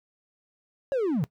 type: linear sweep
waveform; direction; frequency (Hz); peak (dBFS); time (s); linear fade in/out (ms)
triangle; down; 569 to 126.4; -20; 0.92-1.24; 0
effects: noise-tail reverb RT60 0.1 s tail -19 dB re dry + tanh soft clip ceiling -17 dBFS